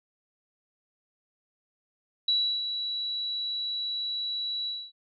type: tone with ADSR envelope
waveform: sine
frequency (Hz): 3922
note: B7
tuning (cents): -13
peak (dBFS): -21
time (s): 2.28-4.92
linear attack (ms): 4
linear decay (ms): 330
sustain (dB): -8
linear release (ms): 250
effects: none